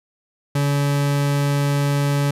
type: tone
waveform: 40% pulse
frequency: 142.6 Hz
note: C#3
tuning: 49 cents sharp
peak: -16 dBFS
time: 0.55-2.31 s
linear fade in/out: 5 ms
effects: resampled to 32000 Hz